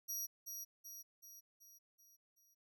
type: tone with echo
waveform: 25% pulse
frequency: 5750 Hz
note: F8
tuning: 50 cents sharp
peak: -35 dBFS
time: 0.08-0.27 s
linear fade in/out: 20 ms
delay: 380 ms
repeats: 6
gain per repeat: -5 dB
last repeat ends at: 2.55 s
effects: none